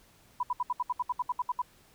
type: tone bursts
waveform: sine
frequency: 987.8 Hz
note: B5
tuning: in tune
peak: -26 dBFS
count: 13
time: 0.4-1.619 s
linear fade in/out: 5 ms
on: 31 ms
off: 68 ms
effects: pink hiss -61 dBFS RMS until 1.94 s